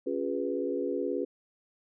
sine chord, C# dominant seventh, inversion none, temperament equal with one note detuned, 277.2 / 356.6 / 415.3 / 493.9 Hz, C#4 / E#4 / G#4 / B4, 0 / +36 / 0 / 0 cents, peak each -34 dBFS, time 0.06-1.25 s, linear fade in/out 10 ms, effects none

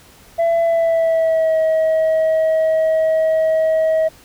sine tone with pitch glide, 670 to 637.9 Hz, E5 to D#5, +28 to +43 cents, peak -10 dBFS, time 0.38-4.09 s, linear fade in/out 20 ms, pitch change -85 cents, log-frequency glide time 0.63-1.58 s, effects tanh soft clip ceiling -12 dBFS + pink hiss -46 dBFS RMS until 4.24 s

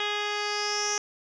10% pulse tone with low-pass filter sweep, 415.3 Hz, G#4, in tune, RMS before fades -29 dBFS, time 0-0.98 s, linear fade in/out 2 ms, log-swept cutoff 3600 to 6000 Hz, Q 7.3, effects none

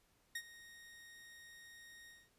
sawtooth tone with ADSR envelope, 1864.7 Hz, A#6, in tune, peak -35 dBFS, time 0.35-2.3 s, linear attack 6 ms, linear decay 61 ms, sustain -17 dB, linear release 220 ms, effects pink hiss -74 dBFS RMS until 2.38 s + resampled to 32000 Hz

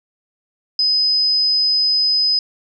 sine tone, 5030 Hz, D#8, 18 cents sharp, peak -13 dBFS, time 0.79-2.39 s, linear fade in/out 2 ms, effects none

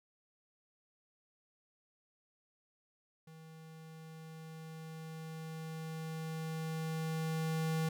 square tone with level ramp, 160 Hz, D#3, 49 cents sharp, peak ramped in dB -53 to -32 dBFS, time 3.27-7.89 s, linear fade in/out 5 ms, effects none

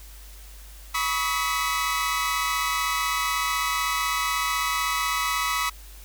sawtooth tone cluster, 981 / 1123 / 1277 / 1998 Hz, B5 / C#6 / D#6 / B6, -12 / +22 / +45 / +20 cents, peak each -27 / -25 / -24 / -27 dBFS, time 0.94-5.7 s, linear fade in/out 10 ms, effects added 50 Hz sine -42 dBFS peak until 6.04 s + white hiss -49 dBFS RMS until 6.04 s

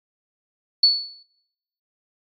sine tone with exponential decay, 4435 Hz, C#8, in tune, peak -9 dBFS, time 0.83-1.23 s, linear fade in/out 5 ms, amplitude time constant 86 ms, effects noise-tail reverb RT60 0.9 s tail -25 dB re dry + AAC 32 kbps

